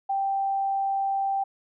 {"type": "tone", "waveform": "sine", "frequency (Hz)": 784, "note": "G5", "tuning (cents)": 0, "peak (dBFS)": -23, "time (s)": [0.09, 1.44], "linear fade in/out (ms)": 10, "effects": []}